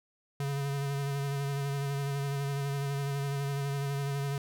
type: tone with vibrato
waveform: square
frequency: 140 Hz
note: C#3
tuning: 18 cents sharp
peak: -31 dBFS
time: 0.4-4.38 s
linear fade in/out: 2 ms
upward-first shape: sine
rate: 12 Hz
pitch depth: 25 cents each way
effects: none